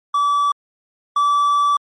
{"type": "tone pair in turn", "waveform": "triangle", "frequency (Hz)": [1152, 1156.1], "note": ["D6", "D6"], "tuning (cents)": [-34, -28], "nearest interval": "unison", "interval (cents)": 6, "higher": "second", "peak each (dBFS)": [-12, -11], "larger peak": "second", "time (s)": [[0.14, 0.52], [1.16, 1.77]], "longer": "second", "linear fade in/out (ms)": 5, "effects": ["MP3 48 kbps"]}